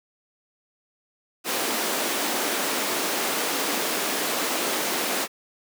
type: high-pass noise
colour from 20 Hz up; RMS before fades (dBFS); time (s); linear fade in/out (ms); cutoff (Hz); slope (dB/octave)
pink; -26; 1.44-5.28; 50; 260; 24
effects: none